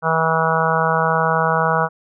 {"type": "harmonic tone", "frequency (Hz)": 161.9, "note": "E3", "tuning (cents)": -31, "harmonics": [1, 3, 4, 5, 6, 7, 8, 9], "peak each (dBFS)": [-23, -23, -23, -23, -23, -23, -23, -23], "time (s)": [0.02, 1.89], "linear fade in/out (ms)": 50, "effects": []}